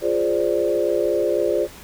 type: chord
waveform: sine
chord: D half-diminished seventh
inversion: first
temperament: equal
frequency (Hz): 349.2 / 415.3 / 523.3 / 587.3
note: F4 / Ab4 / C5 / D5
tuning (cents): 0 / 0 / 0 / 0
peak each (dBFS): -23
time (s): 0.01-1.68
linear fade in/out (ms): 50
effects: pink hiss -42 dBFS RMS until 1.83 s